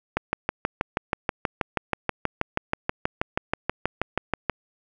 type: click train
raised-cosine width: 0.5 ms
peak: -7 dBFS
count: 28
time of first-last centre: 0.17-4.497 s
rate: 6.24 Hz
effects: none